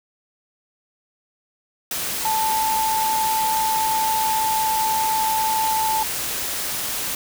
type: tone in noise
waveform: sine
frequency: 880 Hz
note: A5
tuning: in tune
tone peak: -19 dBFS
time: 2.25-6.03 s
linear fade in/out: 2 ms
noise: white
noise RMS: -26 dBFS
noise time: 1.91-7.15 s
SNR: +4 dB
effects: none